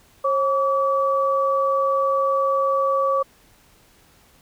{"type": "tone pair together", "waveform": "sine", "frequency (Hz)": [540.8, 1146], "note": ["C#5", "D6"], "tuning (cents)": [-43, -43], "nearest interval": "octave + minor second", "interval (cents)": 1300, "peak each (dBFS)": -20, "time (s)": [0.24, 3.23], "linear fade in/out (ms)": 10, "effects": ["pink hiss -55 dBFS RMS until 4.41 s"]}